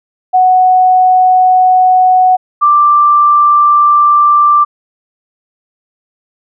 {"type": "tone pair in turn", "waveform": "sine", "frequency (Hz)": [740, 1178.3], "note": ["F#5", "D6"], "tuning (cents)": [0, 5], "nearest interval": "minor sixth", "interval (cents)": 805, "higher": "second", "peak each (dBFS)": -4, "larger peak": "neither", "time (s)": [[0.33, 2.37], [2.61, 4.65]], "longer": "neither", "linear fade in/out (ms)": 20, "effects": []}